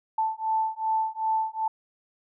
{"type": "beating tone pair", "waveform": "sine", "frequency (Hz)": [880, 882.6], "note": ["A5", "A5"], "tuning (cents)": [0, 5], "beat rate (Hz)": 2.6, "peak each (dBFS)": [-27, -27], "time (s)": [0.18, 1.68], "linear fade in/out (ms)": 5, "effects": []}